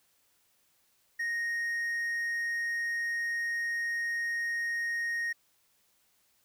triangle tone, 1864.7 Hz, A#6, in tune, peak -28 dBFS, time 1.19-5.33 s, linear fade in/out 10 ms, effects white hiss -70 dBFS RMS until 6.44 s

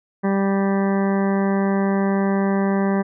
harmonic tone, 196.2 Hz, G3, 2 cents sharp, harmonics 1 / 2 / 3 / 4 / 5 / 6 / 8 / 9 / 10, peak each -18 / -24 / -28 / -30 / -32 / -34 / -36 / -37 / -38 dBFS, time 0.23-3.03 s, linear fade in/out 20 ms, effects none

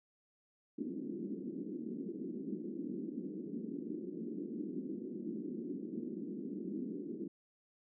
white band-pass noise, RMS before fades -42 dBFS, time 0.78-7.28 s, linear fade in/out 5 ms, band 190 to 360 Hz, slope 48 dB/octave, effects none

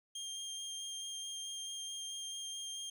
25% pulse tone with vibrato, 3200 Hz, G7, 35 cents sharp, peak -37 dBFS, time 0.15-2.9 s, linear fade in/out 5 ms, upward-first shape sine, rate 4.6 Hz, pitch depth 9 cents each way, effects none

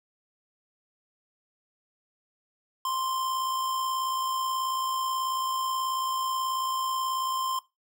square tone with amplitude modulation, 1046.5 Hz, C6, in tune, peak -27 dBFS, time 2.85-7.59 s, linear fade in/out 2 ms, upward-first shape sine, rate 58.4 Hz, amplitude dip 30%, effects noise-tail reverb RT60 0.2 s tail -17 dB re dry

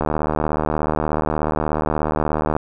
click train, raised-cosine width 1 ms, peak -6 dBFS, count 197, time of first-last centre 0.01-2.565 s, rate 76.7 Hz, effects none

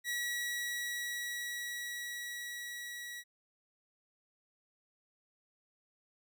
sawtooth tone with level ramp, 1927 Hz, B6, 43 cents flat, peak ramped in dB -30 to -39 dBFS, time 0.04-3.24 s, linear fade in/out 50 ms, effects none

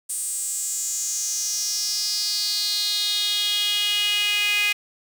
sawtooth tone with high-pass filter sweep, 413.5 Hz, G#4, 8 cents flat, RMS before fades -24 dBFS, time 0.09-4.73 s, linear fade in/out 10 ms, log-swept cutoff 8800 to 2400 Hz, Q 5.5, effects none

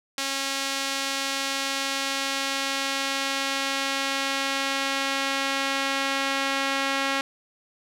sawtooth tone with band-pass filter sweep, 273.1 Hz, C#4, 26 cents flat, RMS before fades -27 dBFS, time 0.18-7.21 s, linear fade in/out 2 ms, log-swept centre 4800 to 2400 Hz, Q 0.74, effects none

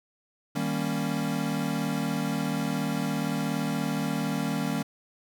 square chord, Eb dominant seventh, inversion none, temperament equal, 155.56 / 196 / 233.1 / 277.2 Hz, Eb3 / G3 / Bb3 / Db4, 0 / 0 / 0 / 0 cents, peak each -33 dBFS, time 0.55-4.83 s, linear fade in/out 10 ms, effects none

